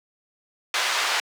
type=band-pass noise; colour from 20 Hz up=pink; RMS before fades=-24 dBFS; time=0.74-1.2 s; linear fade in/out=2 ms; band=1000 to 5300 Hz; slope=12 dB/octave; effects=high-pass 400 Hz 12 dB/octave